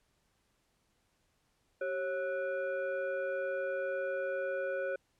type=tone with frequency modulation; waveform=sine; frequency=545 Hz; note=C#5; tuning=29 cents flat; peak=-32 dBFS; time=1.81-4.96 s; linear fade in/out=5 ms; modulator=932 Hz; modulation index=0.84; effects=pink hiss -75 dBFS RMS until 5.19 s + low-pass 11000 Hz 12 dB/octave

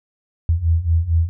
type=beating tone pair; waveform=sine; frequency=80.3 / 84.7 Hz; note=E2 / E2; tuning=-45 / +48 cents; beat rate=4.4 Hz; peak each=-19 / -16 dBFS; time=0.49-1.29 s; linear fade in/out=0 ms; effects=none

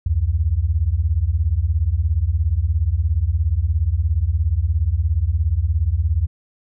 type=beating tone pair; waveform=sine; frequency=70.3 / 87.3 Hz; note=C#2 / F2; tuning=+25 / 0 cents; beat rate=17 Hz; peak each=-19 / -18 dBFS; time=0.06-6.27 s; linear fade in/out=5 ms; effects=none

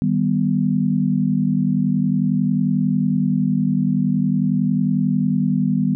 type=chord; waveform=sine; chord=Eb augmented; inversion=none; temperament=equal; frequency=155.56 / 196 / 246.9 Hz; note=Eb3 / G3 / B3; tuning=0 / 0 / 0 cents; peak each=-21 / -19 / -20 dBFS; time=0.02-5.95 s; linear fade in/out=0 ms; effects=none

